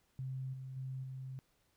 sine tone with level steps, 131.4 Hz, C3, 8 cents sharp, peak -38 / -43 / -39 / -42 dBFS, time 0.19-1.39 s, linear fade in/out 0 ms, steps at 0.53 / 0.76 / 1.03 s, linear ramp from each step 10 ms, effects pink hiss -75 dBFS RMS until 1.76 s

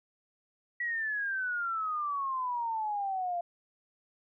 sine exponential sweep, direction down, 1944 to 686 Hz, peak -30 dBFS, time 0.8-3.41 s, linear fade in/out 5 ms, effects none

